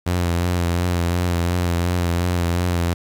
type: tone with vibrato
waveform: sawtooth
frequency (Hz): 87.31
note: F2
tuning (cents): 0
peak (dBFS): -14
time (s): 0.06-2.94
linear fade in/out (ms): 10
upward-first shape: sine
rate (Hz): 2.8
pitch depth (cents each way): 37
effects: 8-bit